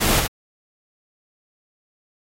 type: noise with echo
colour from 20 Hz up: pink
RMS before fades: -19 dBFS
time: 0-0.21 s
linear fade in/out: 20 ms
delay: 69 ms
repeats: 1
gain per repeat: -3 dB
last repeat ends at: 0.279 s
effects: AAC 48 kbps